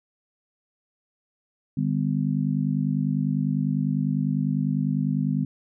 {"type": "harmonic tone", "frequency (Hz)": 50, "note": "G1", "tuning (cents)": 35, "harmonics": [3, 4, 5], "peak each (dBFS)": [-25, -26, -27], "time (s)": [1.77, 5.45], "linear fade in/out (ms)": 5, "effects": []}